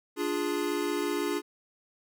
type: chord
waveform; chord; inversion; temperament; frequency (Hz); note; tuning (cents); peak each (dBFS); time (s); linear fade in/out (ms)
square; D diminished; none; equal; 293.7 / 349.2 / 415.3; D4 / F4 / Ab4; 0 / 0 / 0; -33; 0.16-1.42; 50
effects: none